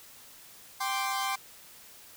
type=chord; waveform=sawtooth; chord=G suspended fourth; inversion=none; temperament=equal; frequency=784 / 1046.5 / 1174.7 Hz; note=G5 / C6 / D6; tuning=0 / 0 / 0 cents; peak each=-29 / -29 / -32 dBFS; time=0.8-1.36 s; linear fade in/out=10 ms; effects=white hiss -52 dBFS RMS until 2.16 s